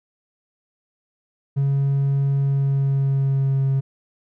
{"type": "tone with pitch glide", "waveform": "triangle", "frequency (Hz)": [138.59, 135.42], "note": ["C#3", "C#3"], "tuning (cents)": [0, -40], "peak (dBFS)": -14, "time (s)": [1.56, 3.81], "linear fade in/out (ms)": 20, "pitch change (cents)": -40, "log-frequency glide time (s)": [2.4, 3.67], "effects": ["tanh soft clip ceiling -11 dBFS"]}